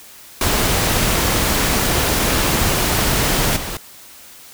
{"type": "noise with level steps", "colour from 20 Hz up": "pink", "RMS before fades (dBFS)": [-17, -26], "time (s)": [0.41, 3.77], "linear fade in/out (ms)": 2, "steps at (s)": 3.56, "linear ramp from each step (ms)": 10, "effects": ["white hiss -41 dBFS RMS until 4.53 s"]}